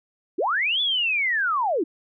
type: linear two-way sweep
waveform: sine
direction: up then down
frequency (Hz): 277.2 to 3491 to 277.2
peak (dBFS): -20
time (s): 0.38-1.84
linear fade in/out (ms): 10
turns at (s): 0.81
effects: none